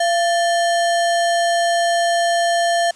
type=tone with sample-and-hold; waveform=sine; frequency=685 Hz; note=F5; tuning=34 cents flat; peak=-14 dBFS; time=0-2.91 s; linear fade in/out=5 ms; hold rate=2450 Hz; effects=white hiss -46 dBFS RMS until 2.95 s + resampled to 22050 Hz